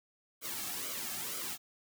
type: noise with flanger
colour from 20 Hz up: white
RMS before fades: -39 dBFS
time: 0.41-1.58 s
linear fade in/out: 50 ms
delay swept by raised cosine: 1.1 to 2.09 ms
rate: 2.1 Hz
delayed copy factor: -0.7
effects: none